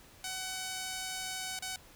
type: tone with dropouts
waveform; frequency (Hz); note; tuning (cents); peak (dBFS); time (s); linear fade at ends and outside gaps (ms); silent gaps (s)
5% pulse; 751; F#5; +26; -25; 0.24-1.76; 2; 1.59-1.623
effects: pink hiss -57 dBFS RMS until 1.95 s